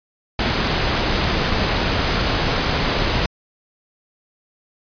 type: noise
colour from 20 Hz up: pink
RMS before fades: -19 dBFS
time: 0.39-3.26 s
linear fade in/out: 2 ms
effects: resampled to 11025 Hz